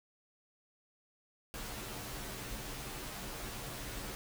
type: noise with comb filter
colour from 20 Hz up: pink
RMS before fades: -43 dBFS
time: 1.54-4.15 s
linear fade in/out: 0 ms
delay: 12 ms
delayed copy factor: -0.95
effects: none